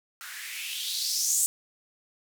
violet noise with band-pass filter sweep, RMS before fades -30 dBFS, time 0.21-1.46 s, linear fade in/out 0 ms, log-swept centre 1400 to 8000 Hz, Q 4, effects none

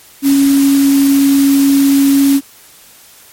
sine tone in noise, 277.2 Hz, C#4, in tune, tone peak -6 dBFS, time 0.22-2.41 s, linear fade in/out 50 ms, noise white, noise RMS -22 dBFS, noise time 0.22-2.41 s, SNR +13 dB, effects white hiss -41 dBFS RMS until 3.32 s + MP3 64 kbps

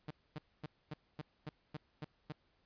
sawtooth tone bursts, 151.9 Hz, D#3, 41 cents flat, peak -37 dBFS, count 9, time 0.08-2.323 s, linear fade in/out 5 ms, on 27 ms, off 250 ms, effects pink hiss -75 dBFS RMS until 2.65 s + resampled to 11025 Hz

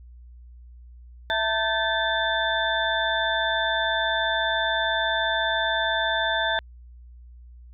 sine tone cluster, 661 / 895 / 1546 / 1737 / 3549 Hz, E5 / A5 / G6 / A6 / A7, +5 / +29 / -24 / -23 / +14 cents, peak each -28 dBFS, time 1.3-6.59 s, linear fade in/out 0 ms, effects added 60 Hz sine -43 dBFS peak until 7.73 s

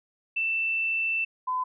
sine tone pair in turn, 2666 / 1013.7 Hz, E7 / B5, +19 / +45 cents, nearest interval octave + perfect fourth, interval 1674 cents, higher first, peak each -24 / -25 dBFS, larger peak first, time 0.36-1.25 / 1.47-1.64 s, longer first, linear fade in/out 10 ms, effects none

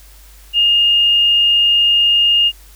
sine tone, 2834 Hz, F7, 25 cents sharp, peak -9 dBFS, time 0.53-2.52 s, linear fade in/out 50 ms, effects added 50 Hz sine -40 dBFS peak until 2.75 s + white hiss -46 dBFS RMS until 2.75 s

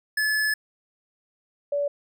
square / sine tone pair in turn, 1721 / 574.3 Hz, A6 / D5, -39 / -39 cents, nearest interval octave + perfect fifth, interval 1900 cents, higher first, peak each -22 dBFS, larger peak neither, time 0.17-0.54 / 1.72-1.88 s, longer first, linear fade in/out 5 ms, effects none

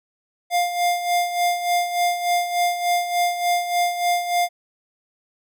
square tone with tremolo, 703 Hz, F5, 11 cents sharp, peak -17 dBFS, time 0.5-4.49 s, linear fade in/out 50 ms, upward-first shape sine, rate 3.4 Hz, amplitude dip 65%, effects none

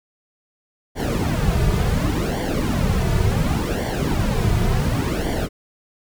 brown noise with flanger, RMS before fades -20 dBFS, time 0.95-5.49 s, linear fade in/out 50 ms, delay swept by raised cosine 0.77 to 3.77 ms, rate 0.69 Hz, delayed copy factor -0.75, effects none

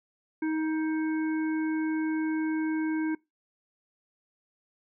harmonic tone, 314.7 Hz, D#4, 20 cents sharp, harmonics 1 / 3 / 5 / 7, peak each -26 / -41 / -40 / -44 dBFS, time 0.42-3.15 s, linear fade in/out 5 ms, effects noise-tail reverb RT60 0.2 s tail -23 dB re dry

